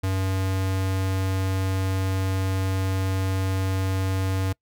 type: tone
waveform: square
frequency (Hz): 95.1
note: F#2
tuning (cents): +48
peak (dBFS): -23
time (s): 0.03-4.53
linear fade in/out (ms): 10
effects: noise-tail reverb RT60 0.1 s tail -25 dB re dry

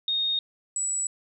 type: tone pair in turn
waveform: sine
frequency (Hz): 3706 / 7853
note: A#7 / B8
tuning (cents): -11 / -11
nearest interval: octave + minor second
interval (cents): 1300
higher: second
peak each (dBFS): -23 / -25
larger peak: first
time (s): 0.08-0.39 / 0.76-1.07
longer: neither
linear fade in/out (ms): 2
effects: none

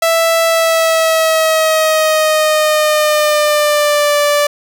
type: tone with pitch glide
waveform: sawtooth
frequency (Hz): 660 to 584.6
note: E5 to D5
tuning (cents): +2 to -8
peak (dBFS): -6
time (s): 0.02-4.47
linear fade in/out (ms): 5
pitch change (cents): -210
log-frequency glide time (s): 0.46-4.19
effects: none

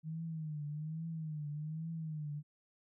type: tone with vibrato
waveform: sine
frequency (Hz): 155.56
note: D#3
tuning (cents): 0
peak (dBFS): -38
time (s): 0.03-2.43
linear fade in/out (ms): 50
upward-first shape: triangle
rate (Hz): 1.2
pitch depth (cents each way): 110
effects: none

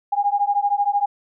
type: beating tone pair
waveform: sine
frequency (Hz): 807 / 820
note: G#5 / G#5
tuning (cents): -50 / -22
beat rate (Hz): 13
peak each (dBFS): -20 / -20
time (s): 0.12-1.06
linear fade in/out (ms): 10
effects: none

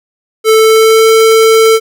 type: tone with pitch glide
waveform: square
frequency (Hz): 440 to 445.6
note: A4 to A4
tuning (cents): 0 to +22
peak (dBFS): -4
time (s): 0.44-1.8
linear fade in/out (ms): 50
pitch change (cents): +22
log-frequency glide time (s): 0.55-1.09
effects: none

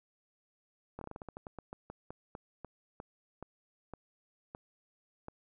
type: slowing click train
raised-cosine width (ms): 1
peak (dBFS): -29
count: 21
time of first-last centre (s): 0.99-5.284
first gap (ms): 23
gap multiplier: 1.2
effects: none

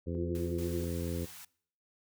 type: harmonic tone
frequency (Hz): 85.3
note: F2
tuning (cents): -40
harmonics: 1 / 2 / 3 / 4 / 5 / 6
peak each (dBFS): -36 / -39 / -41 / -42 / -43 / -44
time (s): 0.06-1.26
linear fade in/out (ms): 20
type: tone with vibrato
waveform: sine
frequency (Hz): 350.4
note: F4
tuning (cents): +6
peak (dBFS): -36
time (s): 0.15-0.84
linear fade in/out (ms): 0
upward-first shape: sine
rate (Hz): 14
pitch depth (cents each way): 26
type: noise with exponential decay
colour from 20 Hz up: white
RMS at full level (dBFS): -50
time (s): 0.35-1.23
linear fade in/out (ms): 1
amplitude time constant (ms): 190
type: high-pass noise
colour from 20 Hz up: white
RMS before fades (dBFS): -49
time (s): 0.58-1.45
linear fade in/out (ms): 5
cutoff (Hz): 720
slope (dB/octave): 96
effects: noise-tail reverb RT60 0.6 s tail -23 dB re dry

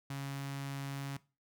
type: tone with notch filter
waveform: sawtooth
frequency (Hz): 138.59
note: C#3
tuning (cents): 0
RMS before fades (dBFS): -40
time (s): 0.1-1.17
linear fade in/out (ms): 5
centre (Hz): 470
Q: 1.2
effects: noise-tail reverb RT60 0.3 s tail -19 dB re dry

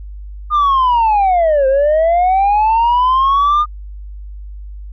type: linear two-way sweep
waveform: sine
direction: down then up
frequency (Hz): 1224 to 523.3 to 1224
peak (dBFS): -7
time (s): 0.5-3.66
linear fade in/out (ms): 50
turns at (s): 1.67
effects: tanh soft clip ceiling -8 dBFS + added 50 Hz sine -27 dBFS peak until 4.92 s

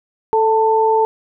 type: tone pair together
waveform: sine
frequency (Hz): 440 / 889.5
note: A4 / A5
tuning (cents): 0 / +19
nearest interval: octave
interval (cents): 1219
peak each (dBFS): -14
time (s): 0.33-1.05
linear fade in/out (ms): 0
effects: none

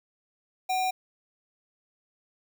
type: tone with sample-and-hold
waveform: sine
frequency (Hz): 746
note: F#5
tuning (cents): +14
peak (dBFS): -24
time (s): 0.69-0.91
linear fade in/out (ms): 10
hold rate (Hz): 3150
effects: none

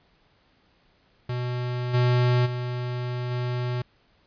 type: tone with level steps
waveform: square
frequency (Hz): 123.47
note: B2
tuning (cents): 0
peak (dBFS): -27 / -19 / -28 / -26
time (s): 1.29-3.82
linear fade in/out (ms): 5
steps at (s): 1.93 / 2.45 / 3.3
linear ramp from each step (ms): 20
effects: pink hiss -63 dBFS RMS until 4.26 s + resampled to 11025 Hz

